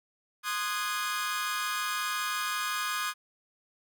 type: chord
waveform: sawtooth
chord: Ab dominant seventh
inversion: first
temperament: equal with one note detuned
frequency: 1046.5 / 1234.5 / 1480 / 1661.2 Hz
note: C6 / Eb6 / Gb6 / Ab6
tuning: 0 / -14 / 0 / 0 cents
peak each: -34 / -29 / -35 / -32 dBFS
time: 0.43-3.14 s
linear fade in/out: 50 ms
effects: none